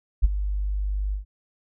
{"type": "tone with ADSR envelope", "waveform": "sine", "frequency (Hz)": 49.84, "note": "G1", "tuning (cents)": 29, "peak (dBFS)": -10, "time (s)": [0.22, 1.25], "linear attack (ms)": 25, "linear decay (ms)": 22, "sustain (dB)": -13, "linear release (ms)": 120, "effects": []}